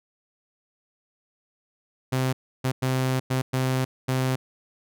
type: tone bursts at uneven times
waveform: sawtooth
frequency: 130 Hz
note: C3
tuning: 11 cents flat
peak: -18 dBFS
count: 6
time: 2.12-2.33 / 2.64-2.72 / 2.82-3.2 / 3.3-3.42 / 3.53-3.85 / 4.08-4.36 s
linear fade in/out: 10 ms
effects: none